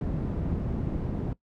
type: low-pass noise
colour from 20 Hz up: white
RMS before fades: -30 dBFS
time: 0.01-1.33 s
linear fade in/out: 2 ms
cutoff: 200 Hz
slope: 12 dB/octave
effects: noise-tail reverb RT60 0.1 s tail -19 dB re dry